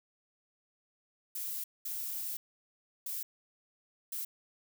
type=noise bursts at uneven times; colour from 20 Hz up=violet; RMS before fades=-38 dBFS; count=4; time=1.35-1.64 / 1.85-2.37 / 3.06-3.23 / 4.12-4.25 s; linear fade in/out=5 ms; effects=none